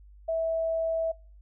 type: tone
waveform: sine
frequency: 653 Hz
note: E5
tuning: 17 cents flat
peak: -25 dBFS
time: 0.28-1.12 s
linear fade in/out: 10 ms
effects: noise-tail reverb RT60 0.4 s tail -26 dB re dry + added 50 Hz sine -49 dBFS peak until 1.41 s